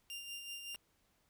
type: tone with tremolo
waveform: sawtooth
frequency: 2794 Hz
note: F7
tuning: in tune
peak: -39 dBFS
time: 0.1-0.76 s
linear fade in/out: 0 ms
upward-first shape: sine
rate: 5.3 Hz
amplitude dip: 45%
type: clicks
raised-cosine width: 0.3 ms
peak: -39 dBFS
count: 2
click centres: 0.746 / 0.751 s
effects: pink hiss -75 dBFS RMS until 1.29 s